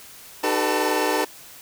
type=tone cluster; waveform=25% pulse; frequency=304.7 / 383.2 / 437.5 / 499.3 / 893 Hz; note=D#4 / G4 / A4 / B4 / A5; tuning=-36 / -39 / -10 / +19 / +25 cents; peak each=-23 dBFS; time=0.43-1.25 s; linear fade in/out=10 ms; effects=white hiss -44 dBFS RMS until 1.61 s